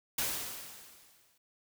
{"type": "noise with exponential decay", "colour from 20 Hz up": "white", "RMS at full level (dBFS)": -31, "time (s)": [0.18, 1.38], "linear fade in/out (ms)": 5, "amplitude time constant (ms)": 260, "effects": []}